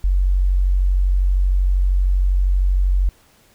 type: tone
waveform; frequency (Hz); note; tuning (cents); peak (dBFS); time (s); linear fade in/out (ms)
sine; 46.39; F#1; +5; -13; 0.04-3.09; 0
effects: pink hiss -54 dBFS RMS until 3.54 s